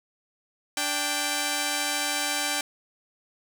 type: tone pair together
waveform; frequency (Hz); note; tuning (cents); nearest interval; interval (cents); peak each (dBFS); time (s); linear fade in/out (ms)
5% pulse; 292.6 / 785; D4 / G5; -6 / +2; octave + perfect fourth; 1708; -19 / -15; 0.77-2.61; 2
effects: none